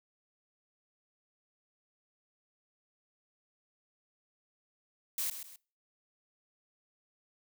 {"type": "noise with echo", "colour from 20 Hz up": "blue", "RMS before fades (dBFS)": -34, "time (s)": [5.18, 5.3], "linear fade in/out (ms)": 2, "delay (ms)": 130, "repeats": 2, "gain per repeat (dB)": -9, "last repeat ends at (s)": 5.56, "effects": ["noise-tail reverb RT60 0.4 s tail -24 dB re dry"]}